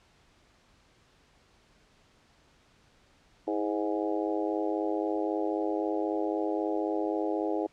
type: harmonic tone with a mistuned harmonic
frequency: 103.83 Hz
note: G#2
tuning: in tune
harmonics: 3 / 4 / 5 / 6 / 7 / 8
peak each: -31 / -33 / -35 / -37 / -38 / -39 dBFS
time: 3.47-7.67 s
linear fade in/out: 10 ms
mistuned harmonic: 3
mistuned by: +50 cents
effects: pink hiss -63 dBFS RMS until 7.72 s + low-pass 6000 Hz 12 dB/octave